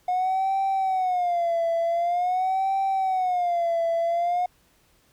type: tone with vibrato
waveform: triangle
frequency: 721 Hz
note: F#5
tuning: 45 cents flat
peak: -18 dBFS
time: 0.08-4.46 s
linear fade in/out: 5 ms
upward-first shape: sine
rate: 0.46 Hz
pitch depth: 130 cents each way
effects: tanh soft clip ceiling -17 dBFS + pink hiss -62 dBFS RMS until 5.12 s